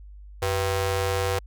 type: ring-modulated tone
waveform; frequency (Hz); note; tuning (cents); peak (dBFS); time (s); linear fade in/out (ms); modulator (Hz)
sawtooth; 289.8; D4; -23; -16; 0.42-1.39; 5; 200
effects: added 50 Hz sine -41 dBFS peak until 1.46 s